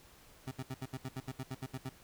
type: tone bursts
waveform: 25% pulse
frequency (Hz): 130.81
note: C3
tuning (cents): 0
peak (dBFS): -34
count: 13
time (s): 0.47-1.892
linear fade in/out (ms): 5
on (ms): 42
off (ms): 73
effects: pink hiss -60 dBFS RMS until 2.03 s